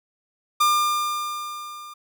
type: tone with level ramp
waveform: 45% pulse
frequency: 1200 Hz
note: D6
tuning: 37 cents sharp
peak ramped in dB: -15 to -38 dBFS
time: 0.6-1.94 s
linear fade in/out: 10 ms
effects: none